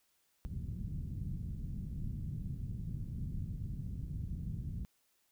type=low-pass noise; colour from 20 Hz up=white; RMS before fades=-40 dBFS; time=0.45-4.85 s; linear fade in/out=0 ms; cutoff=160 Hz; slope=24 dB/octave; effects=white hiss -75 dBFS RMS until 5.31 s